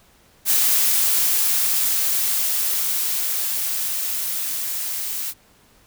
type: noise with level ramp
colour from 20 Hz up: blue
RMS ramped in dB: -17 to -27 dBFS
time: 0.45-5.34 s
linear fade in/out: 50 ms
effects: pink hiss -55 dBFS RMS until 5.86 s